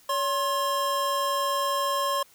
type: tone pair together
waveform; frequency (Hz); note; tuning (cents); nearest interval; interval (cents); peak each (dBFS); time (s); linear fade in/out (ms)
square; 565.7 / 1065; C#5 / C6; +35 / +30; major seventh; 1095; -30 / -26; 0.09-2.23; 5
effects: white hiss -57 dBFS RMS until 2.34 s